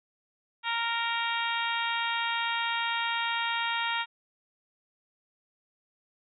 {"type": "harmonic tone", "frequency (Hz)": 464.4, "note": "A#4", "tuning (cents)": -7, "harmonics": [2, 3, 4, 5, 6, 7, 8], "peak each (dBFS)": [-32, -34, -35, -36, -37, -37, -38], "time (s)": [0.63, 4.06], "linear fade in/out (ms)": 50, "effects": []}